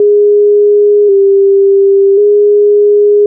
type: tone with vibrato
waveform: sine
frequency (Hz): 403.5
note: G#4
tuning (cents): -50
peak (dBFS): -3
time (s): 0-3.26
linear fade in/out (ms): 2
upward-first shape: square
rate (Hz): 0.46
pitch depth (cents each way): 40
effects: none